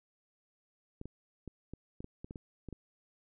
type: clicks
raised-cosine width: 3 ms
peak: -30 dBFS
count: 11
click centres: 1.014 / 1.056 / 1.477 / 1.736 / 2.005 / 2.044 / 2.245 / 2.309 / 2.358 / 2.687 / 2.727 s
effects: none